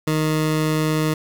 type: tone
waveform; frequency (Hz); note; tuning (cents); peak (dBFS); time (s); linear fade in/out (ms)
20% pulse; 155.56; D#3; 0; -13; 0.07-1.14; 5
effects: 7-bit